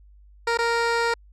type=tone with dropouts; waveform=15% pulse; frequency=466.2 Hz; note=A#4; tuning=in tune; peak=-14 dBFS; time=0.47-1.14 s; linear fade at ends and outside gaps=5 ms; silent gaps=0.574-0.587 s; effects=added 50 Hz sine -48 dBFS peak until 1.32 s + low-pass 6000 Hz 12 dB/octave